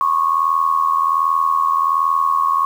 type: tone with amplitude modulation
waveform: sine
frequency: 1100 Hz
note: C#6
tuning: 14 cents flat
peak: -10 dBFS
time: 0.01-2.65 s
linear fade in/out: 0 ms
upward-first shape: sine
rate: 81.3 Hz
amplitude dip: 75%
effects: 7-bit